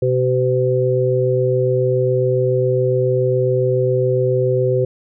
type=harmonic tone; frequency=127.2 Hz; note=C3; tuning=48 cents flat; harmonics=1 / 3 / 4; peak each=-18 / -18 / -18 dBFS; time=0.02-4.85 s; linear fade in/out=5 ms; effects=none